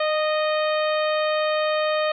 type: harmonic tone with a mistuned harmonic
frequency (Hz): 619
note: D#5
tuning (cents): -9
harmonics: 1 / 2 / 3 / 4 / 5 / 6 / 7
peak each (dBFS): -21 / -27 / -31 / -33 / -35 / -37 / -38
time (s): 0-2.12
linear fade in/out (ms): 5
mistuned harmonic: 1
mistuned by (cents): -16
effects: none